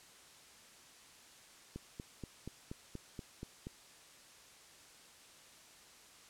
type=click train; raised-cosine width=3 ms; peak=-30 dBFS; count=9; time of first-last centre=1.76-3.669 s; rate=4.19 Hz; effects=white hiss -59 dBFS RMS until 6.29 s + low-pass 9000 Hz 12 dB/octave